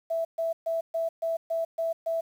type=tone bursts; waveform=sine; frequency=659.3 Hz; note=E5; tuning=in tune; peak=-25 dBFS; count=8; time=0.1-2.21 s; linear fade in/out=10 ms; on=150 ms; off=130 ms; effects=9-bit